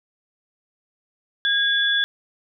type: tone pair together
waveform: sine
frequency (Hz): 1633 / 3431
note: G#6 / A7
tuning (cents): -30 / -44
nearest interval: octave + minor second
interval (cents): 1286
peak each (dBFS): -20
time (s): 1.45-2.04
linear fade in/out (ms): 0
effects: none